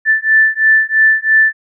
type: beating tone pair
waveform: sine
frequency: 1760 / 1763 Hz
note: A6 / A6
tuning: 0 / +3 cents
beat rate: 3 Hz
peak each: -11 dBFS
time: 0.05-1.53 s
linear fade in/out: 50 ms
effects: none